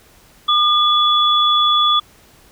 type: tone pair together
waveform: sine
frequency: 1210 / 3422 Hz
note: D#6 / A7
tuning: -49 / -49 cents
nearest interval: octave + tritone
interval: 1800 cents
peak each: -14 dBFS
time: 0.48-2 s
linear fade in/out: 10 ms
effects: pink hiss -49 dBFS RMS until 2.51 s